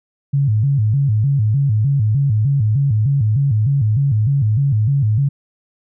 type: tone with vibrato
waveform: sine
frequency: 122.6 Hz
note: B2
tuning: 12 cents flat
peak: -12 dBFS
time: 0.33-5.29 s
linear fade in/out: 10 ms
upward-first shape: square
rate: 3.3 Hz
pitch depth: 230 cents each way
effects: none